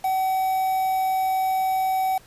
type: tone with quantisation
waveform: triangle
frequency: 758 Hz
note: F#5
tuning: 42 cents sharp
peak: -18 dBFS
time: 0.04-2.18 s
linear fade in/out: 5 ms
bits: 6
effects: pink hiss -52 dBFS RMS until 2.26 s + resampled to 32000 Hz